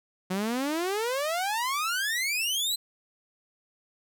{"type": "exponential sweep", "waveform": "sawtooth", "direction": "up", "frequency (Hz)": [180, 4109], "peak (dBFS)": -23, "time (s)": [0.3, 2.76], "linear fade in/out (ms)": 10, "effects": []}